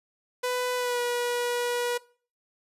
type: tone with pitch glide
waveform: sawtooth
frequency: 498 to 484.4 Hz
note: B4 to B4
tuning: +14 to -34 cents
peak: -22 dBFS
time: 0.43-1.98 s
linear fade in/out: 10 ms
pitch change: -48 cents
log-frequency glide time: 0.76-1 s
effects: noise-tail reverb RT60 0.4 s tail -20 dB re dry + resampled to 32000 Hz